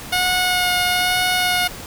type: tone with vibrato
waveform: 10% pulse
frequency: 725 Hz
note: F#5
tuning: 35 cents flat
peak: -8 dBFS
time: 0.12-1.68 s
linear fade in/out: 10 ms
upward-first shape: sine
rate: 1.1 Hz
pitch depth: 11 cents each way
effects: pink hiss -34 dBFS RMS until 1.86 s